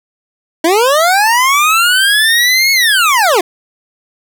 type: linear two-way sweep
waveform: 25% pulse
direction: up then down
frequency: 311.1 to 2200 to 328.1 Hz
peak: -4 dBFS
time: 0.64-3.41 s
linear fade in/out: 5 ms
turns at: 2.72 s
effects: none